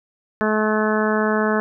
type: harmonic tone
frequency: 215 Hz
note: A3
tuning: 40 cents flat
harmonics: 1 / 2 / 3 / 4 / 5 / 6 / 7 / 8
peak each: -21 / -22 / -25 / -29 / -27 / -29 / -27 / -28 dBFS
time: 0.41-1.6 s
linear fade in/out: 0 ms
effects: none